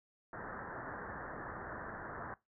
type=low-pass noise; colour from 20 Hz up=white; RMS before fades=-45 dBFS; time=0.33-2.34 s; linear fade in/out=2 ms; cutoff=1800 Hz; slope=96 dB/octave; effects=noise-tail reverb RT60 0.2 s tail -20 dB re dry